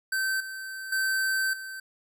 square tone with level steps, 1546 Hz, G6, 24 cents flat, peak -26 / -36 / -25 / -37 dBFS, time 0.12-1.8 s, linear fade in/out 5 ms, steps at 0.4 / 0.92 / 1.53 s, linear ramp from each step 5 ms, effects none

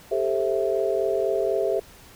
sine chord, A minor seventh, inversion third, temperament just, 396 / 440 / 528 / 660 Hz, G4 / A4 / C5 / E5, +18 / 0 / +16 / +2 cents, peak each -25 / -27 / -28 / -26 dBFS, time 0.11-1.8 s, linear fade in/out 10 ms, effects pink hiss -49 dBFS RMS until 2.15 s

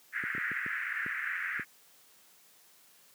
white band-pass noise, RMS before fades -35 dBFS, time 0.12-1.65 s, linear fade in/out 50 ms, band 1500 to 2000 Hz, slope 48 dB/octave
clicks, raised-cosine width 3 ms, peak -28 dBFS, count 7, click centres 0.238 / 0.35 / 0.38 / 0.516 / 0.663 / 1.063 / 1.596 s
effects white hiss -61 dBFS RMS until 3.14 s + high-pass 150 Hz 12 dB/octave

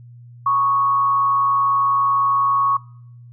sine tone with frequency modulation, 1108 Hz, C#6, 1 cent flat, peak -14 dBFS, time 0.46-2.77 s, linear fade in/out 5 ms, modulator 138 Hz, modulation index 0.32, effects noise-tail reverb RT60 0.7 s tail -24 dB re dry + added 120 Hz sine -39 dBFS peak until 3.32 s

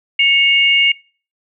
sine tone pair together, 2210 / 2823 Hz, C#7 / F7, -6 / +18 cents, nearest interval major third, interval 424 cents, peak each -12 dBFS, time 0.19-0.92 s, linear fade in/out 5 ms, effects noise-tail reverb RT60 0.4 s tail -24 dB re dry

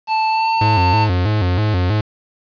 square tone with pitch glide, 880 to 897.5 Hz, A5 to A5, 0 to +34 cents, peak -15 dBFS, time 0.07-1.08 s, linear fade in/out 50 ms, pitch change +34 cents, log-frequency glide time 0.29-0.5 s
45% pulse tone with vibrato, 98 Hz, G2, in tune, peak -14 dBFS, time 0.61-2.01 s, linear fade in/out 5 ms, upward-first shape square, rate 3.1 Hz, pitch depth 150 cents each way
effects resampled to 11025 Hz + 7-bit

